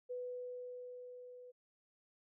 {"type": "tone with level ramp", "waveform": "sine", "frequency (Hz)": 496, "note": "B4", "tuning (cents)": 7, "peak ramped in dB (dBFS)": [-39, -52], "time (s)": [0.09, 1.52], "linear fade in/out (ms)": 20, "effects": []}